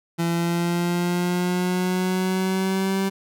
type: exponential sweep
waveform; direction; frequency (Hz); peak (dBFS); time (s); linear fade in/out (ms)
30% pulse; up; 168.1 to 194.2; -18; 0.18-3.1; 20
effects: none